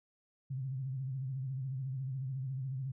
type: tone with vibrato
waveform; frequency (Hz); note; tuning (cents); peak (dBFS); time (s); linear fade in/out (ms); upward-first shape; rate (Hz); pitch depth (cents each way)
sine; 132.2; C3; +18; -35; 0.5-2.92; 10; sine; 14; 80
effects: none

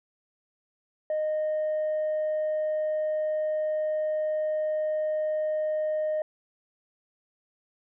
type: tone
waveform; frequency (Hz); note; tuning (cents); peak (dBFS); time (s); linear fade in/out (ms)
sine; 617; D#5; -15; -23; 1.1-6.22; 2
effects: tanh soft clip ceiling -23 dBFS

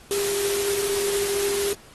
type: tone in noise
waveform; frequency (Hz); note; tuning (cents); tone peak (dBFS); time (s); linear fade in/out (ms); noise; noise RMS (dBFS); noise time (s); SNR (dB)
sine; 402.1; G4; +44; -23; 0.11-1.73; 0; white; -28; 0.11-1.73; +2
effects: pink hiss -50 dBFS RMS until 1.94 s + AAC 32 kbps

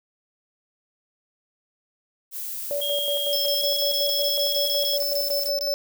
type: noise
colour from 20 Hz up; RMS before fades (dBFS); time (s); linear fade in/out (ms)
violet; -32; 2.31-5.52; 50
type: tone with tremolo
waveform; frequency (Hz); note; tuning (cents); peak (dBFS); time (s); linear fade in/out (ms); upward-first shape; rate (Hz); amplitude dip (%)
sine; 574; D5; -40; -24; 2.71-5.74; 0; square; 5.4; 55
type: tone with pitch glide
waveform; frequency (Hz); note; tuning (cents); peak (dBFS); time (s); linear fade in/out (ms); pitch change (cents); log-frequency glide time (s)
triangle; 3251 to 3321; G#7 to G#7; -38 to -1; -24; 2.81-4.97; 10; +37; 3.58-3.63
type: tone bursts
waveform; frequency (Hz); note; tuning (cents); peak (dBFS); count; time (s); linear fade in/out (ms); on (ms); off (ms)
square; 5274; E8; 0; -25; 16; 3.33-5.74; 0; 130; 22
effects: none

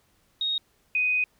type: tone pair in turn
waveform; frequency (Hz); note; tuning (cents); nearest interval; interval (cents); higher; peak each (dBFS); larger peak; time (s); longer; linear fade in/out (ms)
sine; 3742 / 2497; A#7 / D#7; +6 / +6; perfect fifth; 700; first; -24 / -21; second; 0.41-0.58 / 0.95-1.24; second; 2
effects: pink hiss -66 dBFS RMS until 1.39 s

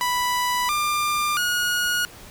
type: tone with pitch steps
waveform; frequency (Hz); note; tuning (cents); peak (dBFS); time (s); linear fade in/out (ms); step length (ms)
sawtooth; 987.8 / 1195.2 / 1446.2; B5 / D6 / F#6; 0 / +30 / -40; -17; 0.01-2.05; 0; 680
effects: pink hiss -44 dBFS RMS until 2.3 s

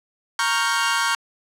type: chord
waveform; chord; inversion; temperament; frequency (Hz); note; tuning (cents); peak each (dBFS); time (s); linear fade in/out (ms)
sawtooth; G half-diminished seventh; first; equal; 932.3 / 1108.7 / 1396.9 / 1568; Bb5 / Db6 / F6 / G6; 0 / 0 / 0 / 0; -21; 0.39-1.15; 2
effects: low-pass 10000 Hz 12 dB/octave

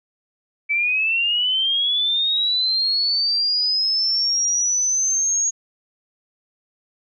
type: linear sweep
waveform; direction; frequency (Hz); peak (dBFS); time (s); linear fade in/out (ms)
sine; up; 2294 to 6645; -17; 0.69-5.51; 20
effects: none

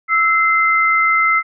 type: tone pair together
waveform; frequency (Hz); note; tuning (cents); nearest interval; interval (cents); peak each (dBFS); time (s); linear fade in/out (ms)
sine; 1315.8 / 2070; E6 / C7; -4 / -19; minor sixth; 785; -14; 0.08-1.43; 50
effects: none

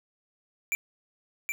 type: tone with echo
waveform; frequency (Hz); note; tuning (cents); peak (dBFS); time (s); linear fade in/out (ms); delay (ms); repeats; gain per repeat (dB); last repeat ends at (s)
square; 2349; D7; 0; -26; 0.72-0.75; 0; 770; 1; -3; 1.52
effects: 11-bit

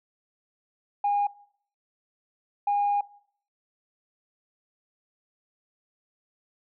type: tone bursts at uneven times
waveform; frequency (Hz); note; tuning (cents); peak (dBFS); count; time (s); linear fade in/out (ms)
sine; 815; G#5; -33; -20; 2; 1.04-1.27 / 2.67-3.01; 5
effects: noise-tail reverb RT60 0.6 s tail -21 dB re dry + tanh soft clip ceiling -18 dBFS

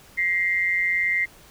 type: tone pair together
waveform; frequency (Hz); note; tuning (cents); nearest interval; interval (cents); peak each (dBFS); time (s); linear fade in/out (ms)
sine; 1911.4 / 2093; A#6 / C7; +43 / 0; major second; 157; -25 / -21; 0.17-1.26; 20
effects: pink hiss -50 dBFS RMS until 1.5 s

